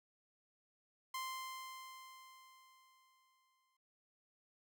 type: tone with exponential decay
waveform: sawtooth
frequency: 1044 Hz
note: C6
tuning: 4 cents flat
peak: -36 dBFS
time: 1.14-3.77 s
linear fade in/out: 5 ms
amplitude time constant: 570 ms
effects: none